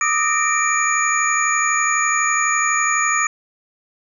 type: tone cluster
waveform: sine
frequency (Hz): 1196 / 1268 / 1840 / 2350 / 6770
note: D6 / D#6 / A#6 / D7 / G#8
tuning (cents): +31 / +32 / -23 / +1 / +32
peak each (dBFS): -22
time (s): 0.01-3.27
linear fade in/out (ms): 2
effects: none